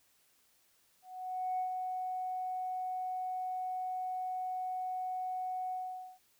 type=tone with ADSR envelope; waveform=sine; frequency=740 Hz; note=F#5; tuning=in tune; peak=-30 dBFS; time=1.02-6.19 s; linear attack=570 ms; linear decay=99 ms; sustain=-4 dB; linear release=470 ms; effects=tanh soft clip ceiling -27 dBFS + white hiss -70 dBFS RMS until 6.39 s